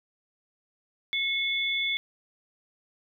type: tone pair together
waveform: sine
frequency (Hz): 2184 / 3467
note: C#7 / A7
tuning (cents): -26 / -26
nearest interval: minor sixth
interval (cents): 800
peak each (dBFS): -28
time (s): 1.13-1.97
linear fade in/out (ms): 0
effects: none